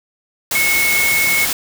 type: tone in noise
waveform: sine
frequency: 2189 Hz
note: C#7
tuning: 22 cents flat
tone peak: -14 dBFS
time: 0.55-1.45 s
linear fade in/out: 2 ms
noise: white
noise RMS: -19 dBFS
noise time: 0.51-1.53 s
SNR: +2 dB
effects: none